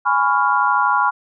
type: chord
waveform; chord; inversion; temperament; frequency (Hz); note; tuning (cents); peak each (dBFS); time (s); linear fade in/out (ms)
sine; C# dominant seventh; second; equal with one note detuned; 830.6 / 996.4 / 1108.7 / 1396.9; G#5 / B5 / C#6 / E#6; 0 / +15 / 0 / 0; -20 / -18 / -20 / -19; 0.05-1.11; 20
effects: none